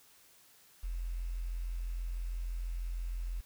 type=tone with quantisation; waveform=sine; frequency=43.08 Hz; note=F1; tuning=23 cents flat; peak=-34 dBFS; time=0.83-3.41 s; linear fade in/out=10 ms; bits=10; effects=white hiss -62 dBFS RMS until 3.45 s